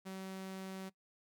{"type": "tone", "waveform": "sawtooth", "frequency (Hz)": 190.2, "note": "F#3", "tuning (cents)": 48, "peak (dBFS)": -39, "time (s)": [0.05, 0.9], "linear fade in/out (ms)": 20, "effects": ["noise-tail reverb RT60 0.1 s tail -20 dB re dry"]}